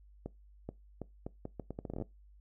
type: accelerating click train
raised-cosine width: 2 ms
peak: -26 dBFS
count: 16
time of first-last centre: 0.26-2.022 s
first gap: 430 ms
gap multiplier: 0.76
effects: noise-tail reverb RT60 0.2 s tail -21 dB re dry + added 50 Hz sine -56 dBFS peak until 2.4 s